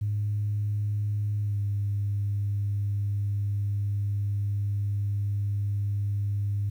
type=tone with pitch glide; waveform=sine; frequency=103.83 to 101.4 Hz; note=G#2 to G#2; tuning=0 to -41 cents; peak=-24 dBFS; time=0.01-6.7 s; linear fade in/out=10 ms; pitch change=-41 cents; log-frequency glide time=1.42-1.59 s; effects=tanh soft clip ceiling -20 dBFS + 10-bit